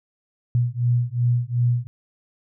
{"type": "beating tone pair", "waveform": "sine", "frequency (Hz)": [119.8, 122.5], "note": ["A#2", "B2"], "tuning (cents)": [48, -14], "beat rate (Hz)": 2.7, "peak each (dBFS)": -21, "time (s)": [0.55, 1.87], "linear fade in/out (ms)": 0, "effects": []}